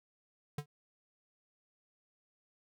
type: tone with exponential decay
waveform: square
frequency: 146.5 Hz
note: D3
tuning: 4 cents flat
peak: -33 dBFS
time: 0.58-0.66 s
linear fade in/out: 5 ms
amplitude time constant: 17 ms
effects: none